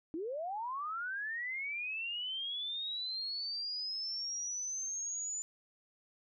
sine linear sweep, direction up, 299.2 to 7040 Hz, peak -36 dBFS, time 0.14-5.42 s, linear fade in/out 0 ms, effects none

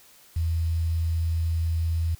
sine tone with quantisation, 82.41 Hz, E2, in tune, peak -22 dBFS, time 0.36-2.15 s, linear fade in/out 5 ms, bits 8, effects white hiss -54 dBFS RMS until 2.19 s

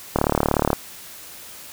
click train, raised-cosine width 1 ms, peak -3 dBFS, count 22, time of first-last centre 0.16-0.731 s, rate 36.8 Hz, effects white hiss -40 dBFS RMS until 1.72 s

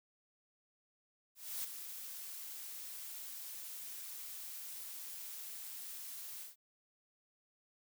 blue noise with ADSR envelope, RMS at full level -39 dBFS, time 1.35-6.56 s, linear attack 290 ms, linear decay 12 ms, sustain -8 dB, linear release 140 ms, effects none

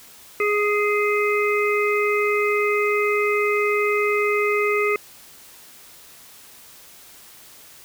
harmonic tone with a mistuned harmonic, 415.3 Hz, G#4, in tune, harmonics 1 / 3 / 5 / 6, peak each -20 / -25 / -24 / -28 dBFS, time 0.4-4.96 s, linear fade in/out 2 ms, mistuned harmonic 6, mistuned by +26 cents, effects white hiss -46 dBFS RMS until 7.84 s

